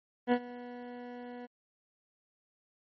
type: tone with ADSR envelope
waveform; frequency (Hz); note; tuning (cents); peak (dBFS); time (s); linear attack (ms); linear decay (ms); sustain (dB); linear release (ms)
20% pulse; 244.5; B3; -17; -17; 0.27-1.47; 51; 66; -20; 22
effects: low-pass 2000 Hz 12 dB/octave + MP3 32 kbps